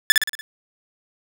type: tone with echo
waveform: sawtooth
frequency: 1736 Hz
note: A6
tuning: 24 cents flat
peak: -5 dBFS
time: 0.1-0.12 s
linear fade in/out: 0 ms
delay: 58 ms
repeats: 5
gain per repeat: -5 dB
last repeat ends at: 0.41 s
effects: none